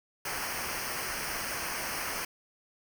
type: noise with comb filter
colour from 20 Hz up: pink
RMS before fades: -35 dBFS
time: 0.25-2.25 s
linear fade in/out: 5 ms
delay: 0.27 ms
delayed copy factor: -0.8
effects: none